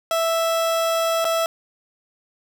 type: tone with dropouts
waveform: 30% pulse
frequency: 659.3 Hz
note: E5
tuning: in tune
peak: -16 dBFS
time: 0.11-1.46 s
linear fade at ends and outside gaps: 1 ms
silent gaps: 1.245-1.251 s
effects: none